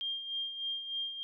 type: tone with tremolo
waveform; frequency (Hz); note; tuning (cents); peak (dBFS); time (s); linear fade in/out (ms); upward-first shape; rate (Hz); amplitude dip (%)
sine; 3204; G7; +37; -32; 0.01-1.23; 0; sine; 3.3; 60
effects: none